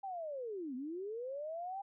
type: linear two-way sweep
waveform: sine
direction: down then up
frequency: 802 to 242.9 to 802 Hz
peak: -39 dBFS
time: 0.03-1.82 s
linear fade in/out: 10 ms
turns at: 0.75 s
effects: none